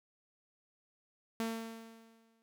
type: tone with exponential decay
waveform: sawtooth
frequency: 226.2 Hz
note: A3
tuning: 48 cents sharp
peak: -29 dBFS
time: 1.4-2.42 s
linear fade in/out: 0 ms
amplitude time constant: 220 ms
effects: none